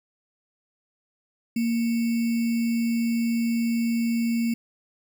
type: tone with sample-and-hold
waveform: sine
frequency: 231.8 Hz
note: A#3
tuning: 10 cents flat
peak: -21 dBFS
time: 1.56-4.54 s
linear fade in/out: 5 ms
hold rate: 2450 Hz
effects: none